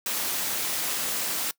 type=noise with amplitude modulation; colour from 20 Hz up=white; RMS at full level=-26 dBFS; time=0.06-1.51 s; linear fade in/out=2 ms; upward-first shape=sine; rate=228 Hz; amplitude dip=55%; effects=noise-tail reverb RT60 0.1 s tail -22 dB re dry + high-pass 150 Hz 12 dB/octave